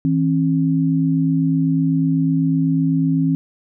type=tone pair together; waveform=sine; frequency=161.8 / 269.8 Hz; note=E3 / C#4; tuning=-32 / -47 cents; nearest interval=major sixth; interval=885 cents; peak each=-17 dBFS; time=0.05-3.35 s; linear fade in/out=0 ms; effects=none